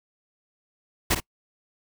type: noise with echo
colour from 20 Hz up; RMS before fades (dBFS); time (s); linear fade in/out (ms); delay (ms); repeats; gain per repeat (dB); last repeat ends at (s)
pink; -21; 1.1-1.15; 10; 54; 1; -9; 1.204
effects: noise-tail reverb RT60 0.1 s tail -26 dB re dry